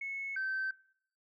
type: tone pair in turn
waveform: sine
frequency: 2195 / 1547.2 Hz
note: C#7 / G6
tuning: -18 / -23 cents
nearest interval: tritone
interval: 605 cents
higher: first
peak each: -36 / -31 dBFS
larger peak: second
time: 0.01-0.36 / 0.36-0.71 s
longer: neither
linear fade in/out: 5 ms
effects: noise-tail reverb RT60 0.6 s tail -21 dB re dry + tanh soft clip ceiling -29 dBFS